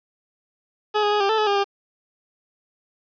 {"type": "tone with pitch steps", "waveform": "20% pulse", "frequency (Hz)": [422.8, 414.2, 417.4, 396.1, 440.1, 427.6, 403.1, 399], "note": ["G#4", "G#4", "G#4", "G4", "A4", "A4", "G4", "G4"], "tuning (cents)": [31, -5, 9, 18, 0, -49, 48, 31], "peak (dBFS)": -13, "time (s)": [0.94, 1.644], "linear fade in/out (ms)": 20, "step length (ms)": 88, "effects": ["resampled to 11025 Hz", "8-bit"]}